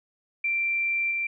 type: tone with level steps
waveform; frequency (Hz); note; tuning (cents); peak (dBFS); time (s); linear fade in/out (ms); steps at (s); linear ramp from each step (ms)
sine; 2356; D7; +5; -23 / -25; 0.44-1.27; 5; 1.11; 2
effects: none